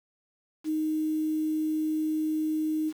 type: tone with quantisation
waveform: sine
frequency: 311.1 Hz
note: D#4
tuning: in tune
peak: -25 dBFS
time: 0.64-2.93 s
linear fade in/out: 50 ms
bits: 8
effects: none